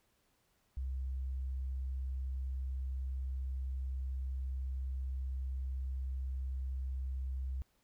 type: tone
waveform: sine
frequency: 65.41 Hz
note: C2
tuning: in tune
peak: -35 dBFS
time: 0.77-7.62 s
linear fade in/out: 0 ms
effects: pink hiss -75 dBFS RMS until 7.83 s